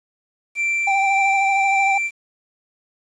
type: tone with tremolo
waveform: triangle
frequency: 2349 Hz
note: D7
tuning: in tune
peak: -16 dBFS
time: 0.55-2.11 s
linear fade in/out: 50 ms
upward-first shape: triangle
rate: 1.8 Hz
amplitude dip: 25%
type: tone with vibrato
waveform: triangle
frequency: 784 Hz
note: G5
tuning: in tune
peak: -15 dBFS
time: 0.87-1.98 s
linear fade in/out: 5 ms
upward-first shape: sine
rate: 13 Hz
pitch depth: 31 cents each way
effects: resampled to 22050 Hz + 8-bit